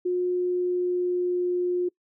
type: tone with pitch glide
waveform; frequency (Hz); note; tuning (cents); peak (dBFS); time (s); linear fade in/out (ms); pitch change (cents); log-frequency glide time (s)
sine; 359.7 to 357; F#4 to F4; -49 to +38; -22; 0.05-1.89; 10; -13; 0.27-1.49
effects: noise-tail reverb RT60 0.1 s tail -24 dB re dry